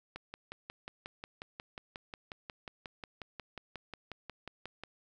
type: click train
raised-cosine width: 0.3 ms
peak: -26 dBFS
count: 27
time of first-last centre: 0.16-4.836 s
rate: 5.56 Hz
effects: none